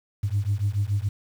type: beating tone pair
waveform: sine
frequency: 98 / 105 Hz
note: G2 / G#2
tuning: 0 / +19 cents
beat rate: 7 Hz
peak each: -24 dBFS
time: 0.23-1.09 s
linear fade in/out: 10 ms
effects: tanh soft clip ceiling -16 dBFS + 8-bit